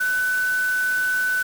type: tone in noise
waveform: sine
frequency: 1500 Hz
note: F#6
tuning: 23 cents sharp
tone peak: -19 dBFS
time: 0-1.43 s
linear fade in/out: 10 ms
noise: white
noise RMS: -35 dBFS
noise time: 0-1.43 s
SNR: +13 dB
effects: none